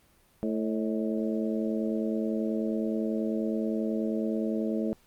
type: harmonic tone with a mistuned harmonic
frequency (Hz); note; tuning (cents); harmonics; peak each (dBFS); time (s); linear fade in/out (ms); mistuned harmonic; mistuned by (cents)
110; A2; 0; 2 / 3 / 4 / 5 / 6; -29 / -33 / -35 / -37 / -39; 0.43-4.93; 0; 6; -57
effects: pink hiss -63 dBFS RMS until 5.06 s + Opus 32 kbps